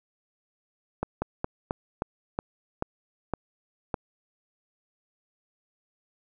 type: slowing click train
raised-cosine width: 1 ms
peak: -13 dBFS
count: 9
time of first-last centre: 1.03-3.942 s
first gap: 190 ms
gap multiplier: 1.18
effects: none